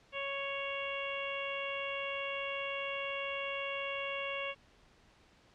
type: harmonic tone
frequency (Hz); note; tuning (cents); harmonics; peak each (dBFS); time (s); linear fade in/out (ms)
554.4; C#5; 0; 1 / 2 / 3 / 4 / 5 / 6; -40 / -43 / -48 / -42 / -40 / -48; 0.12-4.55; 50
effects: pink hiss -64 dBFS RMS until 5.54 s + low-pass 5000 Hz 12 dB/octave